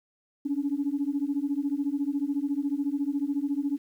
sine beating tone pair, 276.8 / 290.8 Hz, C#4 / D4, -2 / -17 cents, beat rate 14 Hz, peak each -28 dBFS, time 0.45-3.78 s, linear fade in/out 10 ms, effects tanh soft clip ceiling -18 dBFS + 10-bit

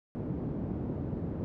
pink band-pass noise, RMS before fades -35 dBFS, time 0.15-1.44 s, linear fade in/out 0 ms, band 100 to 320 Hz, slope 12 dB/octave, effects none

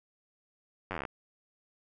slowing click train, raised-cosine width 0.5 ms, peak -20 dBFS, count 12, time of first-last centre 0.91-1.052 s, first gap 10 ms, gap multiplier 1.05, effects none

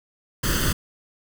pink noise with comb filter, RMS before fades -22 dBFS, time 0.43-0.73 s, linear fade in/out 10 ms, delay 0.64 ms, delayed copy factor +0.8, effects none

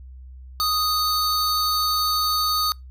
square tone pair together, 1244.5 / 4494 Hz, D#6 / C#8, 0 / +23 cents, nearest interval octave + minor seventh, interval 2223 cents, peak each -23 dBFS, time 0.6-2.72 s, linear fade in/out 0 ms, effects noise-tail reverb RT60 0.2 s tail -26 dB re dry + added 64 Hz sine -38 dBFS peak until 2.9 s

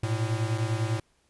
square beating tone pair, 109.1 / 119.1 Hz, A2 / A#2, -14 / +38 cents, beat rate 10 Hz, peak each -28 / -31 dBFS, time 0.03-1 s, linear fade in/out 5 ms, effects pink hiss -68 dBFS RMS until 1.29 s + resampled to 24000 Hz

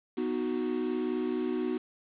triangle chord, B major, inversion none, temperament equal, 246.9 / 311.1 / 370 Hz, B3 / D#4 / F#4, 0 / 0 / 0 cents, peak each -31 / -32 / -30 dBFS, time 0.17-1.78 s, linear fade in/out 10 ms, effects resampled to 8000 Hz + 8-bit

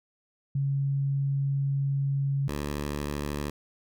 sine / 10% pulse tone pair in turn, 138.59 / 72.87 Hz, C#3 / D2, 0 / -13 cents, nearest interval major seventh, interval 1113 cents, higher first, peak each -24 / -22 dBFS, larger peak second, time 0.55-2.48 / 2.48-3.5 s, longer first, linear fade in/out 5 ms, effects none

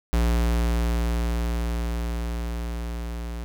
square tone with level ramp, 58.27 Hz, A#1, in tune, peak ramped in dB -19 to -31 dBFS, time 0.13-3.44 s, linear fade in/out 0 ms, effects none

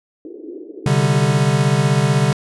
white band-pass noise, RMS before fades -34 dBFS, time 0.25-1.38 s, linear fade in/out 2 ms, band 310 to 410 Hz, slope 48 dB/octave
square chord, C suspended second, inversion none, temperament equal, 130.81 / 146.83 / 196 Hz, C3 / D3 / G3, 0 / 0 / 0 cents, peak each -18 / -17 / -22 dBFS, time 0.86-2.33 s, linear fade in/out 2 ms
effects resampled to 24000 Hz

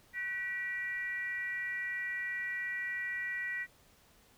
sine tone with frequency modulation, 1934 Hz, B6, 37 cents flat, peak -34 dBFS, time 0.13-3.67 s, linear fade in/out 50 ms, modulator 425 Hz, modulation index 0.56, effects pink hiss -64 dBFS RMS until 4.37 s

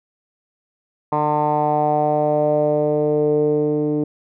10% pulse tone with low-pass filter sweep, 150 Hz, D3, 37 cents sharp, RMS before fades -18 dBFS, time 1.12-4.04 s, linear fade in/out 5 ms, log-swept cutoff 990 to 360 Hz, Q 4.5, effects none

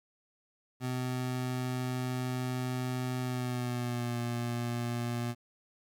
25% pulse tone with pitch glide, 126.7 to 119.59 Hz, B2 to A#2, +45 to +45 cents, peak -28 dBFS, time 0.8-5.35 s, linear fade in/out 50 ms, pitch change -100 cents, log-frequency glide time 3.21-4.17 s, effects 11-bit

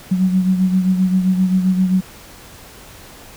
sine beating tone pair, 185 / 192.6 Hz, F#3 / G3, 0 / -30 cents, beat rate 7.6 Hz, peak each -13 / -21 dBFS, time 0.11-2.01 s, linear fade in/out 10 ms, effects pink hiss -40 dBFS RMS until 3.36 s

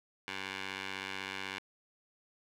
15% pulse tone with band-pass filter, 96.1 Hz, G2, 34 cents flat, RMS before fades -41 dBFS, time 0.28-1.59 s, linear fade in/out 0 ms, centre 2400 Hz, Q 1.4, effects none

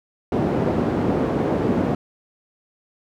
white band-pass noise, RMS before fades -21 dBFS, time 0.32-1.95 s, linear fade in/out 2 ms, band 110 to 380 Hz, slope 12 dB/octave, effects none

